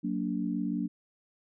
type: chord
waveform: sine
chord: Gb augmented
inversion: none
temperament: just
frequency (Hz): 185 / 231.2 / 289.1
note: Gb3 / Bb3 / D4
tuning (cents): 0 / -14 / -27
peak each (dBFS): -33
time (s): 0.03-0.88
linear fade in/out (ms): 20
effects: none